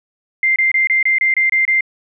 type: tone bursts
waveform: sine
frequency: 2093 Hz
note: C7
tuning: in tune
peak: -11 dBFS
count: 9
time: 0.43-1.808 s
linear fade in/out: 2 ms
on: 130 ms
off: 26 ms
effects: none